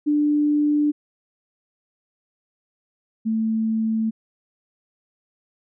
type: tone pair in turn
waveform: sine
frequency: 295.9 / 221.7 Hz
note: D4 / A3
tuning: +13 / +13 cents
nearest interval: perfect fourth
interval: 500 cents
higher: first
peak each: -16 / -19 dBFS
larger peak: first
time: 0.06-0.92 / 3.25-4.11 s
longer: neither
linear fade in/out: 20 ms
effects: none